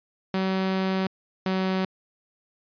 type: tone pair in turn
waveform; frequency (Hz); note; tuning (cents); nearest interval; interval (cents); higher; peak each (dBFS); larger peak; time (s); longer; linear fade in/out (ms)
sawtooth; 189.7 / 188.39; F#3 / F#3; +43 / +31; unison; 12; first; -19; neither; 0.34-1.07 / 1.46-1.85; first; 2
effects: resampled to 11025 Hz